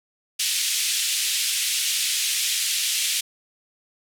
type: band-pass noise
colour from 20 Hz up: pink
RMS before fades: -24 dBFS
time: 0.39-3.21 s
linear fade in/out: 10 ms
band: 2600 to 12000 Hz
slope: 24 dB/octave
effects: none